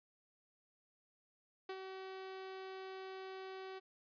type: tone with ADSR envelope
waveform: sawtooth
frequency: 380 Hz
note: F#4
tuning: 46 cents sharp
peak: -37 dBFS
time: 1.69-3.8 s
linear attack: 5 ms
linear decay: 57 ms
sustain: -5 dB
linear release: 22 ms
effects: resampled to 11025 Hz